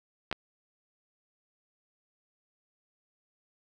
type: clicks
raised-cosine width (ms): 0.3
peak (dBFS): -17 / -15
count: 2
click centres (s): 0.314 / 0.327
effects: none